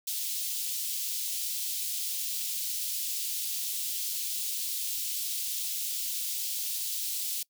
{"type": "high-pass noise", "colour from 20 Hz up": "white", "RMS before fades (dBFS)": -33, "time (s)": [0.07, 7.43], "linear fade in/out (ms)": 5, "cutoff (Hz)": 3100, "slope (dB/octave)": 24, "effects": ["noise-tail reverb RT60 0.1 s tail -24 dB re dry"]}